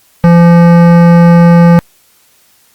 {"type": "tone with hard clipping", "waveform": "sine", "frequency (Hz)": 171, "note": "F3", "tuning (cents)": -36, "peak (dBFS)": -3, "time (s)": [0.24, 1.79], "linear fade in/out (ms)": 0, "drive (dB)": 16, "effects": ["white hiss -48 dBFS RMS until 2.74 s", "Opus 48 kbps"]}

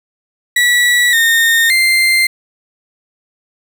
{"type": "tone with pitch steps", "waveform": "35% pulse", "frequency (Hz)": [1944, 1835, 2090], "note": ["B6", "A#6", "C7"], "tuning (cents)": [-28, -28, -2], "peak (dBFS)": -7, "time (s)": [0.56, 2.27], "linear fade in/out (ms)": 5, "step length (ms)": 570, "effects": []}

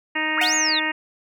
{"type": "harmonic tone", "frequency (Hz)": 311.1, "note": "D#4", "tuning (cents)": 0, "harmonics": [1, 2, 3, 4, 5, 6, 7, 8, 9], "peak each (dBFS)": [-30, -35, -30, -35, -35, -24, -30, -32, -31], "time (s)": [0.15, 0.92], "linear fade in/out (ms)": 10}
{"type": "linear two-way sweep", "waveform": "sine", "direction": "up then down", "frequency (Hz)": [949, 6930, 3404], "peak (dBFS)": -20, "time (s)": [0.37, 0.8], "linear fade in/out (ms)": 10, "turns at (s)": 0.55}
{"type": "tone with exponential decay", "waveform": "sawtooth", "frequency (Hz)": 726, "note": "F#5", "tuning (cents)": -33, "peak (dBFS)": -17, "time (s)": [0.41, 0.82], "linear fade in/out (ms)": 5, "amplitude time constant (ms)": 89}
{"effects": []}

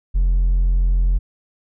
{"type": "tone with hard clipping", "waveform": "sine", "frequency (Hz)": 43.65, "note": "F1", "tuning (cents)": 0, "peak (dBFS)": -14, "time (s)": [0.14, 1.19], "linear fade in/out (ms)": 20, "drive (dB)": 2, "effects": []}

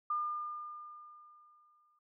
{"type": "tone with exponential decay", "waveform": "sine", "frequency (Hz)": 1206, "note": "D6", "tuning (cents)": 46, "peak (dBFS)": -30, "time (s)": [0.1, 1.99], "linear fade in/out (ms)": 5, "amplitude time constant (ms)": 410, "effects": []}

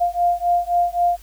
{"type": "beating tone pair", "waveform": "sine", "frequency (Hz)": [698.5, 702.3], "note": ["F5", "F5"], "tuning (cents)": [0, 10], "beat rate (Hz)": 3.8, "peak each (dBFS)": -19, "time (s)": [0, 1.17], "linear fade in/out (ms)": 20, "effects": ["added 50 Hz sine -42 dBFS peak until 1.22 s", "white hiss -50 dBFS RMS until 1.22 s"]}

